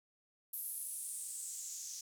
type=noise with band-pass filter sweep; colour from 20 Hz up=blue; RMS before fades=-44 dBFS; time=0.53-2.01 s; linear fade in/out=5 ms; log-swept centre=12000 to 6000 Hz; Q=4.3; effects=none